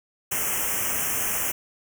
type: band-stop noise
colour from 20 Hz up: white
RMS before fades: -26 dBFS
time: 0.31-1.52 s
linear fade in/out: 10 ms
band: 3100 to 5600 Hz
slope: 96 dB/octave
effects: none